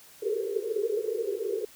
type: band-pass noise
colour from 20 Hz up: white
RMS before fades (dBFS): -30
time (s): 0.22-1.65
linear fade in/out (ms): 5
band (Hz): 390 to 460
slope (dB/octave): 96
effects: white hiss -53 dBFS RMS until 1.75 s